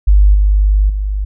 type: tone with level steps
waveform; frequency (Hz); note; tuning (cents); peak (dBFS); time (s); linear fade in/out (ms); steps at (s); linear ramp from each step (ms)
sine; 50.3; G1; +45; -4 / -7 / -14; 0.07-1.25; 10; 0.34 / 0.89; 10
effects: none